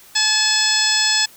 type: harmonic tone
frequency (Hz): 861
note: A5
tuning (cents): -38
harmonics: 1 / 2 / 3 / 4 / 5 / 6 / 7 / 8 / 9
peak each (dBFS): -29 / -22 / -26 / -23 / -23 / -19 / -31 / -31 / -22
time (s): 0.15-1.26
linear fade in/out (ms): 10
effects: white hiss -46 dBFS RMS until 1.36 s